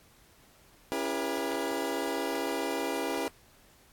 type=chord; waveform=25% pulse; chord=C# diminished seventh; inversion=none; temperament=just; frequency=277.2 / 332.6 / 399.1 / 479 Hz; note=C#4 / E4 / G4 / Bb4; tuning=0 / +16 / +31 / +47 cents; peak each=-32 dBFS; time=0.92-3.28 s; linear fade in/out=0 ms; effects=pink hiss -60 dBFS RMS until 3.92 s + AAC 64 kbps